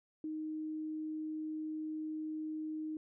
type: tone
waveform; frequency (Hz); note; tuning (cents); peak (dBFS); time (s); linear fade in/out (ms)
sine; 311.1; D#4; 0; -37; 0.24-2.97; 2
effects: none